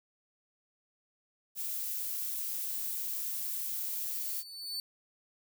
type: noise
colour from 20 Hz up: violet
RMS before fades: -36 dBFS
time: 1.55-4.44 s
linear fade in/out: 50 ms
type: tone with exponential growth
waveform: 40% pulse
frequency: 4497 Hz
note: C#8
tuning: 24 cents sharp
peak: -32 dBFS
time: 3.78-4.8 s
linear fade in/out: 1 ms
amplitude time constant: 220 ms
effects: none